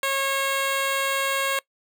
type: tone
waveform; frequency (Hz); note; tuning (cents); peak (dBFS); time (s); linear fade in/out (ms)
10% pulse; 545; C#5; -29; -14; 0.03-1.59; 2
effects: noise-tail reverb RT60 0.1 s tail -22 dB re dry